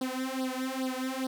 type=tone with flanger; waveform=sawtooth; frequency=260 Hz; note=C4; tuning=11 cents flat; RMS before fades=-33 dBFS; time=0.01-1.27 s; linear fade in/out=5 ms; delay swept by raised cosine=0.21 to 3.31 ms; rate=2.4 Hz; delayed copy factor=+0.95; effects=none